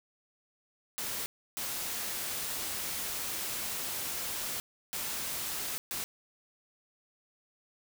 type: noise bursts at uneven times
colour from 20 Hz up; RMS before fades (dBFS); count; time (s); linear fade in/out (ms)
white; -36; 4; 0.98-1.26 / 1.57-4.6 / 4.93-5.78 / 5.91-6.04; 0
effects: none